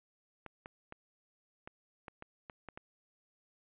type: clicks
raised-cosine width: 0.5 ms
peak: -30 dBFS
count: 9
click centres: 0.463 / 0.659 / 0.924 / 1.675 / 2.082 / 2.224 / 2.498 / 2.687 / 2.775 s
effects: resampled to 8000 Hz